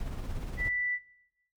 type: noise with tremolo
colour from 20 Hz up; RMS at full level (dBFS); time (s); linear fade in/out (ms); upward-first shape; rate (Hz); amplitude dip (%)
brown; -34; 0-0.69; 2; sine; 17; 40
type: tone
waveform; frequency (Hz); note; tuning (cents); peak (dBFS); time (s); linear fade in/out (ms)
sine; 1974; B6; -1; -29; 0.57-0.99; 50
effects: noise-tail reverb RT60 0.9 s tail -18 dB re dry

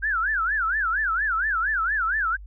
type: tone with vibrato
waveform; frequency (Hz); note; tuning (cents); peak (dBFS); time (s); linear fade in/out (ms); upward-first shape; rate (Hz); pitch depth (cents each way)
sine; 1517; F#6; +43; -21; 0.02-2.37; 20; sine; 4.3; 270
effects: added 50 Hz sine -38 dBFS peak until 2.46 s

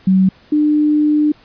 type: tone pair in turn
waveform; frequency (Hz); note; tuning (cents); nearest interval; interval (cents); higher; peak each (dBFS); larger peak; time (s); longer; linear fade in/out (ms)
sine; 189 / 300; F#3 / D4; +37 / +37; minor sixth; 800; second; -8 / -10; first; 0.07-0.29 / 0.52-1.32; second; 5
effects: pink hiss -48 dBFS RMS until 1.44 s + resampled to 11025 Hz

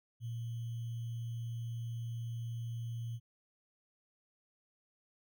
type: tone with sample-and-hold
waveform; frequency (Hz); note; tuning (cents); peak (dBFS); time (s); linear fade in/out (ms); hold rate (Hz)
sine; 116.54; A#2; 0; -37; 0.2-3.2; 50; 3150
effects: none

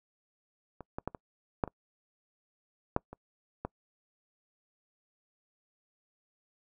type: clicks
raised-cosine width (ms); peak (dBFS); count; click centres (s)
1; -29 / -22 / -19 / -27 / -13 / -27 / -12 / -30 / -20; 9; 0.807 / 0.985 / 1.076 / 1.148 / 1.638 / 1.677 / 2.964 / 3.13 / 3.65
effects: noise-tail reverb RT60 0.1 s tail -26 dB re dry

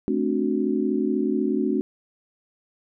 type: chord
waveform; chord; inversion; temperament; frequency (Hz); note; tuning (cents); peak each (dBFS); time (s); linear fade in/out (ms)
sine; D dominant seventh; second; equal with one note detuned; 217.3 / 261.6 / 293.7 / 370; A3 / C4 / D4 / F#4; -21 / 0 / 0 / 0; -26; 0.08-1.81; 0
effects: none

